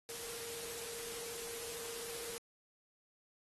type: tone in noise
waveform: sine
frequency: 466.2 Hz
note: A#4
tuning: in tune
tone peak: -49 dBFS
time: 0.09-2.38 s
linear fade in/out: 0 ms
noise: white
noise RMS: -45 dBFS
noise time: 0.09-2.38 s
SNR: -7 dB
effects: AAC 32 kbps